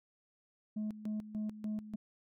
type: tone with tremolo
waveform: sine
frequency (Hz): 213.3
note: G#3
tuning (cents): +46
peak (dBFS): -32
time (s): 0.76-1.96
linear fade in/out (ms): 10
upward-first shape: square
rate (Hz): 3.4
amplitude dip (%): 80
effects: tanh soft clip ceiling -33 dBFS